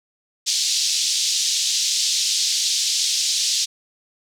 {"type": "band-pass noise", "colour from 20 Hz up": "white", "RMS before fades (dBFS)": -21, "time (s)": [0.46, 3.66], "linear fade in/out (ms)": 20, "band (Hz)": [3500, 6500], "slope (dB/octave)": 24, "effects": []}